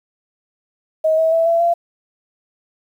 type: tone with pitch steps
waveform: sine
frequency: 633 / 645.6 / 658.4 / 671.4 / 684.7 Hz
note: D#5 / E5 / E5 / E5 / F5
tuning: +30 / -36 / -2 / +32 / -34 cents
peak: -12 dBFS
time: 1.04-1.74 s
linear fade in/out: 10 ms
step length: 140 ms
effects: 8-bit